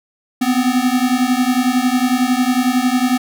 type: beating tone pair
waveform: square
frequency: 246.6 / 257.6 Hz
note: B3 / C4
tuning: -2 / -27 cents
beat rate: 11 Hz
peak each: -17 dBFS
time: 0.41-3.18 s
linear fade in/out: 10 ms
effects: none